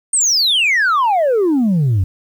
sine exponential sweep, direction down, 8870 to 87.31 Hz, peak -9 dBFS, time 0.13-2.04 s, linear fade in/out 5 ms, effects tanh soft clip ceiling -10 dBFS + 8-bit

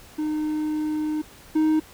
triangle tone pair in turn, 306.3 / 311.8 Hz, D#4 / D#4, -27 / +4 cents, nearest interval unison, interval 31 cents, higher second, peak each -21 / -15 dBFS, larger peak second, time 0.18-1.22 / 1.55-1.8 s, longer first, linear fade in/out 10 ms, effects pink hiss -48 dBFS RMS until 1.93 s

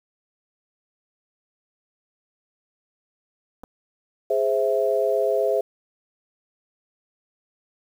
clicks, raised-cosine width 1 ms, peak -27 dBFS, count 2, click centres 3.635 / 3.639 s
sine chord, Ab augmented, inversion none, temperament equal, 415.3 / 523.3 / 659.3 Hz, Ab4 / C5 / E5, 0 / 0 / 0 cents, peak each -23 dBFS, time 4.3-5.61 s, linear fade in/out 5 ms
effects 8-bit

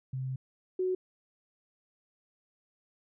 sine tone pair in turn, 130.81 / 370 Hz, C3 / F#4, 0 / 0 cents, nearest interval octave + tritone, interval 1800 cents, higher second, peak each -32 / -27 dBFS, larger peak second, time 0.13-0.36 / 0.79-0.95 s, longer first, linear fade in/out 5 ms, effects none

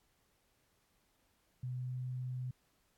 sine tone with pitch glide, 125.9 to 126.78 Hz, B2 to B2, +34 to +46 cents, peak -37 dBFS, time 1.63-2.51 s, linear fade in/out 5 ms, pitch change +12 cents, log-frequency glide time 1.75-1.96 s, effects pink hiss -75 dBFS RMS until 2.97 s + AAC 64 kbps

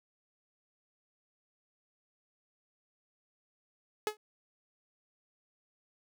sawtooth tone with exponential decay, 425 Hz, G#4, 40 cents sharp, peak -22 dBFS, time 4.07-4.17 s, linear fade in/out 1 ms, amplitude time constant 21 ms, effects none

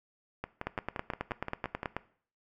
two click trains, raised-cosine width 0.5 ms, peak -17 / -20 dBFS, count 13 / 9, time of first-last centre 0.67-1.966 / 0.44-1.831 s, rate 9.26 / 5.75 Hz, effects noise-tail reverb RT60 0.5 s tail -18 dB re dry

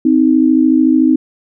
sine tone pair together, 260 / 313.6 Hz, C4 / D#4, -11 / +14 cents, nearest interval minor third, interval 325 cents, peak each -10 dBFS, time 0.05-1.16 s, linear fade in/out 5 ms, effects none

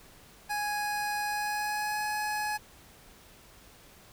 25% pulse tone with pitch glide, 831 to 843.6 Hz, G#5 to G#5, +1 to +27 cents, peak -26 dBFS, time 0.49-2.58 s, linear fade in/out 20 ms, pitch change +26 cents, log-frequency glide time 1.23-2.02 s, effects pink hiss -55 dBFS RMS until 4.12 s

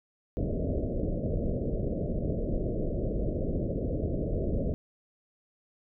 pink low-pass noise, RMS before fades -30 dBFS, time 0.37-4.74 s, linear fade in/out 0 ms, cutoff 640 Hz, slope 96 dB/octave, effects none

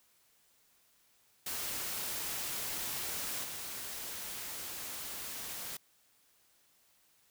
white noise with level steps, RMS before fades -38 / -42 dBFS, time 1.46-5.77 s, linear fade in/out 5 ms, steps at 3.43 s, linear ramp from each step 20 ms, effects white hiss -69 dBFS RMS until 7.3 s

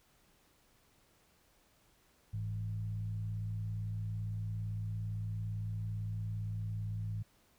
sine tone with frequency modulation, 105.6 Hz, G#2, 29 cents sharp, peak -35 dBFS, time 2.33-7.23 s, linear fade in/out 10 ms, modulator 57.7 Hz, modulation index 0.54, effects pink hiss -69 dBFS RMS until 7.58 s

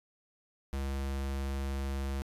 square tone, 68.2 Hz, C#2, 28 cents flat, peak -33 dBFS, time 0.73-2.22 s, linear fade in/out 0 ms, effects resampled to 32000 Hz

